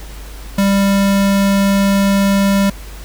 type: tone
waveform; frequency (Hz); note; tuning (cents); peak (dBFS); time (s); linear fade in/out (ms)
square; 197.7; G3; +15; -11; 0.58-2.7; 5
effects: added 50 Hz sine -29 dBFS peak until 3.04 s + pink hiss -37 dBFS RMS until 3.04 s